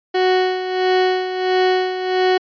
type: tone with tremolo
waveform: 30% pulse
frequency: 370 Hz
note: F#4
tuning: in tune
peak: -10 dBFS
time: 0.14-2.38 s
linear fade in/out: 10 ms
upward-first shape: sine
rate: 1.5 Hz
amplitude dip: 65%
effects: resampled to 11025 Hz